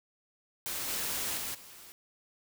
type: noise with level steps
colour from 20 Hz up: white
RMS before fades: -36 / -34 / -37 / -51 dBFS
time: 0.66-1.92 s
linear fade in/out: 0 ms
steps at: 0.88 / 1.37 / 1.54 s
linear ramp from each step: 10 ms
effects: none